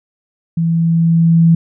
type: tone with level ramp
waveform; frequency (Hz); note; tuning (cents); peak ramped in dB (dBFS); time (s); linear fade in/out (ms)
sine; 165.9; E3; +11; -12 to -5; 0.57-1.55; 5
effects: none